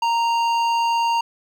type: tone with hard clipping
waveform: sine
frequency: 929 Hz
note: A#5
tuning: 6 cents flat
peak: -19 dBFS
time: 0.02-1.21 s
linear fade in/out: 5 ms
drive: 11 dB
effects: none